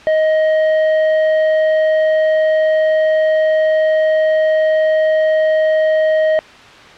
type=tone with tanh clipping; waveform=sine; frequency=627 Hz; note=D#5; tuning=13 cents sharp; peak=-12 dBFS; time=0.07-6.39 s; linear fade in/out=0 ms; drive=9 dB; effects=white hiss -38 dBFS RMS until 6.97 s + low-pass 3000 Hz 12 dB/octave